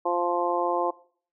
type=harmonic tone; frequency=174.7 Hz; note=F3; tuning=1 cent sharp; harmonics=2 / 3 / 4 / 5 / 6; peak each=-29 / -29 / -29 / -29 / -29 dBFS; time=0.05-0.91 s; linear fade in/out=10 ms; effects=noise-tail reverb RT60 0.5 s tail -20 dB re dry